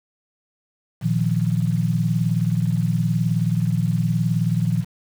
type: chord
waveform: sine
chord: Bb suspended fourth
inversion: none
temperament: equal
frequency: 116.54 / 155.56 / 174.61 Hz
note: Bb2 / Eb3 / F3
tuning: 0 / 0 / 0 cents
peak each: -22 dBFS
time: 1.01-4.85 s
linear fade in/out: 50 ms
effects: 7-bit